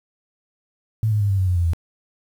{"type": "tone with pitch steps", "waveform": "sine", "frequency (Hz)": [110, 105.7, 101.57, 97.6, 93.79, 90.13, 86.6, 83.22], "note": ["A2", "G#2", "G#2", "G2", "F#2", "F#2", "F2", "E2"], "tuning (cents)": [0, 31, -38, -7, 24, -45, -14, 17], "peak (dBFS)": -16, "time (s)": [1.03, 1.734], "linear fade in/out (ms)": 0, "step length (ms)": 88, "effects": ["8-bit"]}